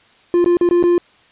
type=tone with dropouts; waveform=triangle; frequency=349.2 Hz; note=F4; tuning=in tune; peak=-8 dBFS; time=0.34-0.98 s; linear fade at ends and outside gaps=1 ms; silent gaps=0.444-0.46 / 0.57-0.611 / 0.69-0.71 / 0.827-0.838 s; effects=white hiss -51 dBFS RMS until 1.31 s + resampled to 8000 Hz